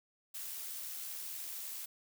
blue noise with amplitude modulation, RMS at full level -42 dBFS, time 0.34-1.86 s, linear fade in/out 10 ms, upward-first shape sine, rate 79.3 Hz, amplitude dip 25%, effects none

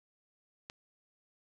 click, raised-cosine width 0.2 ms, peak -26 dBFS, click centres 0.699 s, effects none

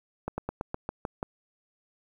slowing click train, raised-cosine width 1 ms, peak -17 dBFS, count 8, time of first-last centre 0.28-1.229 s, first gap 100 ms, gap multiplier 1.1, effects 9-bit

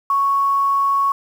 sine tone with quantisation, 1108.7 Hz, C#6, in tune, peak -14 dBFS, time 0.1-1.12 s, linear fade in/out 2 ms, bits 7, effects none

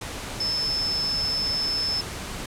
sine tone in noise, 5250 Hz, E8, 8 cents flat, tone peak -23 dBFS, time 0.4-2.01 s, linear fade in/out 5 ms, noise pink, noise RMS -34 dBFS, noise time 0.01-2.46 s, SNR +8 dB, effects low-pass 10000 Hz 12 dB/octave

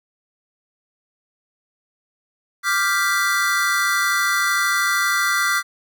square chord, G dominant seventh, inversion second, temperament equal, 1174.7 / 1396.9 / 1568 / 1975.5 Hz, D6 / F6 / G6 / B6, 0 / 0 / 0 / 0 cents, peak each -24 / -23 / -25 / -23 dBFS, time 2.63-5.63 s, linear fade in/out 50 ms, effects none

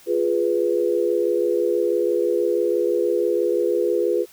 sine chord, F diminished, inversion none, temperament equal, 349.2 / 415.3 / 493.9 Hz, F4 / Ab4 / Cb5, 0 / 0 / 0 cents, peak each -22 dBFS, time 0.06-4.26 s, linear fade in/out 50 ms, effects white hiss -50 dBFS RMS until 4.32 s

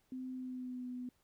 sine tone with pitch glide, 257.1 to 249.3 Hz, C4 to B3, -30 to +16 cents, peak -40 dBFS, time 0.12-1.09 s, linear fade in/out 2 ms, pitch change -54 cents, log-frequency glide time 0.33-0.87 s, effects pink hiss -75 dBFS RMS until 1.23 s

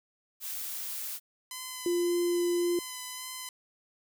blue noise, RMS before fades -37 dBFS, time 0.4-1.2 s, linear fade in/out 50 ms
5% pulse tone with vibrato, 1015 Hz, B5, 47 cents sharp, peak -26 dBFS, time 1.51-3.49 s, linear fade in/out 2 ms, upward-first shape sine, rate 1.8 Hz, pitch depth 16 cents each way
sine tone, 349.2 Hz, F4, in tune, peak -25 dBFS, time 1.86-2.79 s, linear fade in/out 2 ms
effects none

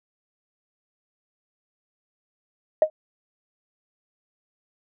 sine tone with exponential decay, 622.3 Hz, D#5, in tune, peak -8 dBFS, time 2.82-2.9 s, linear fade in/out 2 ms, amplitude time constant 17 ms, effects tanh soft clip ceiling -6 dBFS

